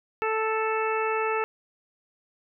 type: harmonic tone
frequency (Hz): 440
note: A4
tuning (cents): 0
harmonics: 1 / 2 / 3 / 4 / 5 / 6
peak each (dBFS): -27 / -30 / -30 / -36 / -37 / -34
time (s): 0.22-1.44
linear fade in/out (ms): 0
effects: none